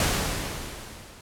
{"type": "noise with level ramp", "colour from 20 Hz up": "pink", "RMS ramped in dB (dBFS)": [-22, -48], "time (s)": [0, 1.21], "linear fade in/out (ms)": 2, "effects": ["low-pass 12000 Hz 12 dB/octave"]}